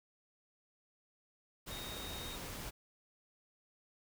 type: tone in noise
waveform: sine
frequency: 3729 Hz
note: A#7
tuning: in tune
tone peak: -47 dBFS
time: 1.7-2.37 s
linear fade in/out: 20 ms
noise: pink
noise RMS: -45 dBFS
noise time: 1.66-2.71 s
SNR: -5 dB
effects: none